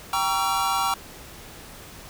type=chord; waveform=square; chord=G diminished seventh; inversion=none; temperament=just; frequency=784 / 940.8 / 1128.9 / 1354.7 Hz; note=G5 / Bb5 / Db6 / Fb6; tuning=0 / +16 / +31 / +47 cents; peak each=-28 dBFS; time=0.13-0.94 s; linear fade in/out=2 ms; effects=pink hiss -43 dBFS RMS until 2.09 s